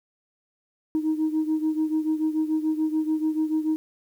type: beating tone pair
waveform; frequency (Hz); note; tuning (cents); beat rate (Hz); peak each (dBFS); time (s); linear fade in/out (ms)
sine; 311.1 / 318; D#4 / D#4; 0 / +38; 6.9; -22 / -26; 0.95-3.76; 0
effects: tanh soft clip ceiling -17 dBFS + 9-bit